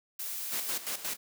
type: noise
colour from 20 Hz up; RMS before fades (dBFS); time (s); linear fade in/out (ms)
blue; -37; 0.19-0.78; 5
type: noise with tremolo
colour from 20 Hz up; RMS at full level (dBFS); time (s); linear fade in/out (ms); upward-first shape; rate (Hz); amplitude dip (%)
white; -34; 0.51-1.17; 20; square; 5.6; 70
effects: high-pass 200 Hz 12 dB/octave